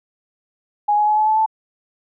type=tone with pitch steps; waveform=sine; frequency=830.6 / 839.8 / 849 / 858.4 / 867.9 / 877.5 Hz; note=G#5 / G#5 / G#5 / A5 / A5 / A5; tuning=0 / +19 / +38 / -43 / -24 / -5 cents; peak=-13 dBFS; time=0.88-1.462 s; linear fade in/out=10 ms; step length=97 ms; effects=none